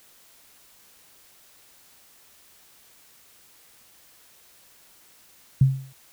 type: tone with exponential decay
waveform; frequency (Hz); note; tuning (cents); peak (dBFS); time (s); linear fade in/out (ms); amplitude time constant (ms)
sine; 133.7; C3; +38; -10; 5.61-5.93; 5; 69
effects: white hiss -55 dBFS RMS until 6.12 s